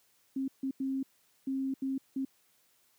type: tone bursts at uneven times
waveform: sine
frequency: 267.7 Hz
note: C4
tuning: 40 cents sharp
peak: -30 dBFS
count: 6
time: 0.36-0.48 / 0.63-0.71 / 0.8-1.03 / 1.47-1.74 / 1.82-1.98 / 2.16-2.25 s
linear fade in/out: 5 ms
effects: white hiss -69 dBFS RMS until 2.98 s + high-pass 80 Hz 12 dB/octave